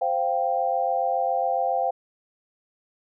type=chord; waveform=sine; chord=C suspended fourth; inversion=none; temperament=just; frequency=523.3 / 697.7 / 784.9 Hz; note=C5 / F5 / G5; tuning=0 / -2 / +2 cents; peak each=-27 / -25 / -25 dBFS; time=0.01-1.91 s; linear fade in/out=10 ms; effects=none